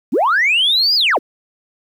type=linear two-way sweep; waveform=sine; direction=up then down; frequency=174.61 to 5040 to 174.61 Hz; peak=-10 dBFS; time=0.12-1.19 s; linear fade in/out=20 ms; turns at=0.95 s; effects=tanh soft clip ceiling -8 dBFS + 8-bit